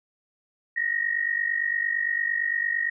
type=tone pair together; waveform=sine; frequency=1852 / 1900.8 Hz; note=A#6 / A#6; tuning=-12 / +33 cents; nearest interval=unison; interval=45 cents; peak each=-26 dBFS; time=0.76-2.9 s; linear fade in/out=10 ms; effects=none